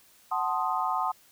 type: chord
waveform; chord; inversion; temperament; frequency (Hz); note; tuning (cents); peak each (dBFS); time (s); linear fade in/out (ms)
sine; F# diminished seventh; none; equal with one note detuned; 743.4 / 880 / 1046.5 / 1244.5; F#5 / A5 / C6 / Eb6; +8 / 0 / 0 / 0; -31; 0.31-1.12; 10
effects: white hiss -59 dBFS RMS until 1.31 s